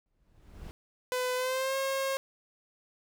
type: noise with exponential growth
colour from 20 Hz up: brown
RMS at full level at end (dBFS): -39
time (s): 0.06-0.71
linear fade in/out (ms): 0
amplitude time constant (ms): 140
type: tone with pitch glide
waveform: sawtooth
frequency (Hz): 503 to 539.1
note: B4 to C#5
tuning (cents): +32 to -48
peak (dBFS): -25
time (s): 1.12-2.17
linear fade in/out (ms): 0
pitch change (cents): +120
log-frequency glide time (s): 1.35-1.76
effects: none